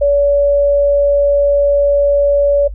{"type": "tone", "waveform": "sine", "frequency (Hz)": 570, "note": "C#5", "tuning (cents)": 48, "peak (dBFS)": -8, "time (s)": [0.01, 2.68], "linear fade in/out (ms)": 10, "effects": ["noise-tail reverb RT60 0.1 s tail -18 dB re dry", "added 50 Hz sine -23 dBFS peak until 2.74 s"]}